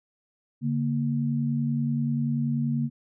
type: tone pair together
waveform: sine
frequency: 142.72 / 233.1 Hz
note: D3 / A#3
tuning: -49 / 0 cents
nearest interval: minor sixth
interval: 849 cents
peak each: -26 dBFS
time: 0.61-2.9 s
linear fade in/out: 50 ms
effects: none